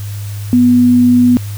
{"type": "tone", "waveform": "sine", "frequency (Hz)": 245.7, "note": "B3", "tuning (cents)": -9, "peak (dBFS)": -5, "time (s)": [0.53, 1.37], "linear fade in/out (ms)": 0, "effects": ["added 102 Hz sine -20 dBFS peak until 1.57 s", "white hiss -35 dBFS RMS until 1.57 s"]}